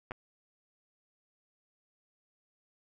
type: clicks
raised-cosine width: 0.5 ms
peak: -24 dBFS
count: 2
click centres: 0.11 / 0.118 s
effects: none